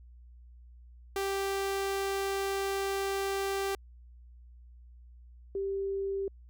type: tone pair in turn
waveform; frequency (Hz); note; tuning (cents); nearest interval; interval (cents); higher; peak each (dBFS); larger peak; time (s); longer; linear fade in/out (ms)
sawtooth / sine; 392 / 392; G4 / G4; 0 / 0; unison; 0; neither; -26 / -30; first; 1.16-3.75 / 5.55-6.28; first; 2
effects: added 60 Hz sine -50 dBFS peak until 6.49 s